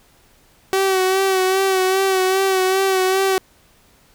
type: tone with vibrato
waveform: sawtooth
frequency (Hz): 380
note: F#4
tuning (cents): +46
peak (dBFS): -11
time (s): 0.73-3.38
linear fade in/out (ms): 0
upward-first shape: sine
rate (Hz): 2.5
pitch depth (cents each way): 36
effects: pink hiss -54 dBFS RMS until 4.14 s